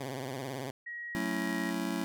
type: tone with vibrato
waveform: 10% pulse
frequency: 132.4 Hz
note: C3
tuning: 21 cents sharp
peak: -28 dBFS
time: 0-0.71 s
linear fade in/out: 5 ms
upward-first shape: triangle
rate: 18 Hz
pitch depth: 140 cents each way
type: tone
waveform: sine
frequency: 1900 Hz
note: A#6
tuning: 33 cents sharp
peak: -38 dBFS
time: 0.86-1.71 s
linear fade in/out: 10 ms
type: chord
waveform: square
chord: F# minor seventh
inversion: none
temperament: just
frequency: 185 / 222 / 277.5 / 333 Hz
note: F#3 / A3 / C#4 / E4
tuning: 0 / +16 / +2 / +18 cents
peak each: -38 dBFS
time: 1.15-2.04 s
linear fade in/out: 0 ms
effects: none